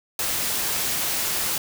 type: noise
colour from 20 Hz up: white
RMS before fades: -25 dBFS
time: 0.19-1.58 s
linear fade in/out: 2 ms
effects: none